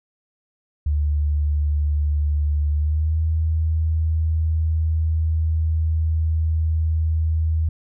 sine tone with pitch glide, 74 to 79.77 Hz, D2 to D#2, +14 to +44 cents, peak -17 dBFS, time 0.86-7.69 s, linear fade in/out 5 ms, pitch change +130 cents, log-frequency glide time 2.72-3.19 s, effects none

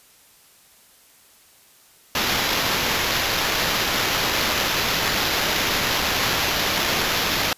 white noise with sample-and-hold, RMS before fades -22 dBFS, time 2.15-7.53 s, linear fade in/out 2 ms, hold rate 8820 Hz, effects white hiss -53 dBFS RMS until 7.57 s + resampled to 32000 Hz

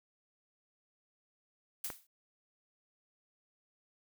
blue noise with exponential decay, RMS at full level -35 dBFS, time 1.84-2.07 s, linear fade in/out 5 ms, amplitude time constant 49 ms
click, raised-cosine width 0.5 ms, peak -26 dBFS, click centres 1.902 s
effects none

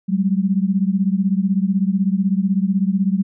sine beating tone pair, 187.9 / 203.9 Hz, F#3 / G#3, +27 / -32 cents, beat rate 16 Hz, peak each -17 / -19 dBFS, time 0.08-3.23 s, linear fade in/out 20 ms, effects none

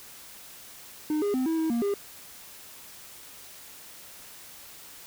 triangle tone with pitch steps, 305.5 / 408.5 / 257.6 / 324.4 / 320.5 / 234.7 / 403 Hz, D#4 / G#4 / C4 / E4 / E4 / A#3 / G4, -32 / -29 / -27 / -28 / -49 / +12 / +48 cents, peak -22 dBFS, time 1.1-1.94 s, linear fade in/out 2 ms, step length 120 ms, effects white hiss -47 dBFS RMS until 5.06 s

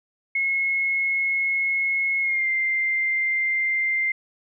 sine tone with pitch glide, 2173 to 2093 Hz, C#7 to C7, -35 to 0 cents, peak -20 dBFS, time 0.35-4.12 s, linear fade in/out 5 ms, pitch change -65 cents, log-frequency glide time 2.21-2.47 s, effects none

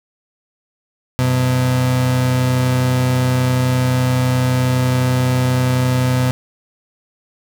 35% pulse tone pair together, 95.2 / 127.08 Hz, F#2 / B2, +50 / +50 cents, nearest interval perfect fourth, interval 500 cents, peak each -23 / -12 dBFS, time 1.19-6.31 s, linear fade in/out 0 ms, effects none

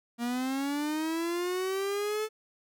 45% pulse linear sweep, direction up, 233.8 to 437.2 Hz, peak -29 dBFS, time 0.18-2.29 s, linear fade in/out 50 ms, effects none

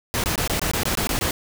pink noise bursts, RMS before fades -23 dBFS, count 10, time 0.14-1.309 s, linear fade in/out 0 ms, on 98 ms, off 21 ms, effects none

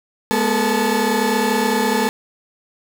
30% pulse tone cluster, 209.8 / 243.9 / 446.9 / 864 Hz, G#3 / B3 / A4 / A5, +18 / -21 / +27 / -32 cents, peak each -19 dBFS, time 0.31-2.09 s, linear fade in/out 0 ms, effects none

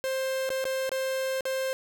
45% pulse tone with dropouts, 527 Hz, C5, 12 cents sharp, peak -27 dBFS, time 0.04-1.73 s, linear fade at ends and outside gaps 0 ms, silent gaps 0.492-0.503 / 0.642-0.653 / 0.893-0.917 / 1.408-1.454 s, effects none

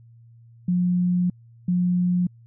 sine tone bursts at uneven times, 178.6 Hz, F3, 39 cents sharp, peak -18 dBFS, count 2, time 0.68-1.3 / 1.68-2.27 s, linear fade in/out 5 ms, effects added 116 Hz sine -47 dBFS peak until 2.46 s

